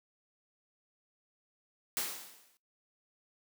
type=noise with exponential decay; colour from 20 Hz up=white; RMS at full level=-32 dBFS; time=1.97-2.57 s; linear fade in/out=0 ms; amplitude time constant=130 ms; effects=noise-tail reverb RT60 0.2 s tail -21 dB re dry + high-pass 200 Hz 12 dB/octave